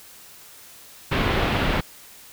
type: low-pass noise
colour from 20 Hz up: pink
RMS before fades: -22 dBFS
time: 1.11-1.81 s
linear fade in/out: 10 ms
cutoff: 3500 Hz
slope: 24 dB/octave
effects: white hiss -46 dBFS RMS until 2.32 s